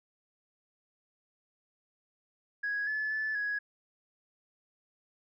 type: tone with pitch steps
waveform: sine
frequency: 1661 / 1726 / 1740 / 1669 Hz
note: G#6 / A6 / A6 / G#6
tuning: 0 / -34 / -20 / +8 cents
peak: -29 dBFS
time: 2.63-3.59 s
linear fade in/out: 10 ms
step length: 240 ms
effects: tanh soft clip ceiling -26 dBFS